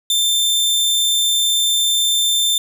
sawtooth tone, 3571 Hz, A7, 25 cents sharp, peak -11 dBFS, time 0.1-2.58 s, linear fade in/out 2 ms, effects none

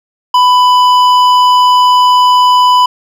triangle tone with hard clipping, 996 Hz, B5, 14 cents sharp, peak -6 dBFS, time 0.34-2.86 s, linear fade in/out 5 ms, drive 13 dB, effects none

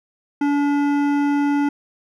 sine tone with hard clipping, 286.9 Hz, D4, 40 cents flat, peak -18 dBFS, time 0.41-1.69 s, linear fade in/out 5 ms, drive 13 dB, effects none

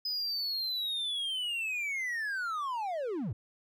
triangle linear sweep, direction down, 5040 to 85.6 Hz, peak -30 dBFS, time 0.05-3.33 s, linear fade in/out 5 ms, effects none

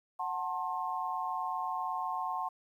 sine chord, F# diminished, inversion none, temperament just, 740 / 888 / 1065.6 Hz, F#5 / A5 / C6, 0 / +16 / +31 cents, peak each -37 / -37 / -36 dBFS, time 0.19-2.49 s, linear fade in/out 10 ms, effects 11-bit

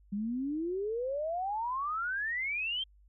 sine exponential sweep, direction up, 196 to 3201 Hz, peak -31 dBFS, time 0.12-2.84 s, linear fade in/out 10 ms, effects added 50 Hz sine -58 dBFS peak until 3.08 s

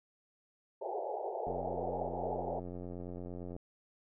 white band-pass noise, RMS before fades -38 dBFS, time 0.81-2.6 s, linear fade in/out 10 ms, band 370 to 850 Hz, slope 96 dB/octave
click train, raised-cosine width 2 ms, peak -31 dBFS, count 187, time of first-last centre 1.47-3.565 s, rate 88.8 Hz
effects none

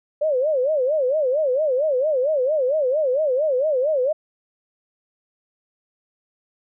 sine tone with vibrato, 561 Hz, C#5, 21 cents sharp, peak -17 dBFS, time 0.21-4.13 s, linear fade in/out 10 ms, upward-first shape sine, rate 4.4 Hz, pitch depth 210 cents each way, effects none

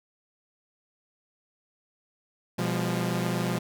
sawtooth chord, F diminished, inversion second, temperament equal with one note detuned, 123.47 / 174.61 / 202.4 Hz, Cb3 / F3 / Ab3, 0 / 0 / -44 cents, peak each -27 / -25 / -28 dBFS, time 2.58-3.59 s, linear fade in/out 10 ms, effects none

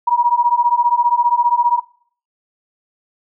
sine beating tone pair, 950 / 965 Hz, A#5 / B5, +33 / -40 cents, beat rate 15 Hz, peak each -14 dBFS, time 0.07-1.8 s, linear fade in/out 10 ms, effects noise-tail reverb RT60 0.5 s tail -21 dB re dry

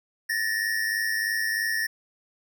square tone pair together, 1760 / 1863.1 Hz, A6 / A#6, 0 / -1 cents, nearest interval minor second, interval 99 cents, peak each -28 dBFS, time 0.29-1.87 s, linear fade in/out 10 ms, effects none

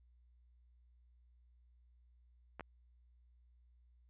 clicks, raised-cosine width 0.5 ms, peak -30 dBFS, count 2, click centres 2.596 / 2.608 s, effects added 60 Hz sine -64 dBFS peak until 4.09 s + resampled to 8000 Hz

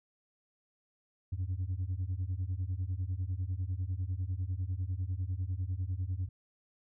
sine beating tone pair, 87.31 / 97.31 Hz, F2 / G2, 0 / -12 cents, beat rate 10 Hz, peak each -33 / -33 dBFS, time 1.32-6.29 s, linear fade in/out 10 ms, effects tanh soft clip ceiling -29 dBFS

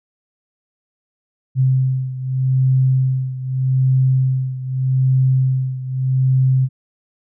sine beating tone pair, 130.5 / 131.32 Hz, C3 / C3, -4 / +7 cents, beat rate 0.82 Hz, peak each -15 / -19 dBFS, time 1.55-6.69 s, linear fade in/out 50 ms, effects none

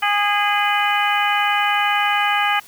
harmonic tone with a mistuned harmonic, 410.8 Hz, G#4, 19 cents flat, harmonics 2 / 3 / 4 / 5 / 6 / 7, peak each -20 / -22 / -23 / -24 / -25 / -25 dBFS, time 0.02-2.6 s, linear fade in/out 10 ms, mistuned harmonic 7, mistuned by +63 cents, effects white hiss -45 dBFS RMS until 2.67 s

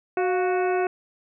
harmonic tone with a mistuned harmonic, 370 Hz, F#4, in tune, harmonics 1 / 2 / 3 / 4 / 5 / 6 / 7, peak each -22 / -26 / -35 / -33 / -40 / -40 / -38 dBFS, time 0.17-0.87 s, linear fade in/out 2 ms, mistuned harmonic 2, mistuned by -67 cents, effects none

